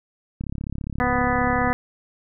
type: click train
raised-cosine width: 5 ms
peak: -17 dBFS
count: 46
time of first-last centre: 0.41-1.703 s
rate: 34.8 Hz
type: harmonic tone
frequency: 247.9 Hz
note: B3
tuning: 7 cents sharp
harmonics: 1 / 2 / 3 / 4 / 5 / 6 / 7 / 8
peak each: -25 / -27 / -25 / -28 / -28 / -33 / -28 / -31 dBFS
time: 1-1.73 s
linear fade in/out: 0 ms
effects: none